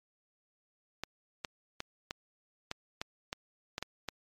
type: clicks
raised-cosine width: 0.2 ms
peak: -18 dBFS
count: 10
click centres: 1.036 / 1.448 / 1.804 / 2.109 / 2.714 / 3.015 / 3.329 / 3.781 / 3.826 / 4.087 s
effects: MP3 96 kbps